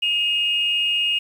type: tone pair together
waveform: sine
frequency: 2533 / 2848 Hz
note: D#7 / F7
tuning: +30 / +33 cents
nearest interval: major second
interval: 203 cents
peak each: -25 / -18 dBFS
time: 0.02-1.19 s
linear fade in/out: 10 ms
effects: tanh soft clip ceiling -11 dBFS + 8-bit